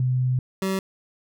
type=tone pair in turn; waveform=sine / 25% pulse; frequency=127.3 / 191.4 Hz; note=C3 / G3; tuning=-47 / -41 cents; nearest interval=perfect fifth; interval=706 cents; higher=second; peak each=-19 dBFS; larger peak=neither; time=0-0.39 / 0.62-0.79 s; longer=first; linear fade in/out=2 ms; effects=none